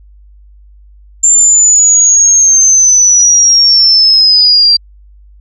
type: linear sweep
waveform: sine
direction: down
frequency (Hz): 7300 to 4699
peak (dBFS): -3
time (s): 1.23-4.77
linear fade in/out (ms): 10
effects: added 50 Hz sine -36 dBFS peak until 5.4 s